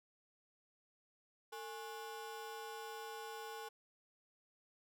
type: ring-modulated tone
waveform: 30% pulse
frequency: 640 Hz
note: D#5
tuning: 49 cents sharp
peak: -40 dBFS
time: 1.52-3.69 s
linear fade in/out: 10 ms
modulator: 191 Hz
effects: none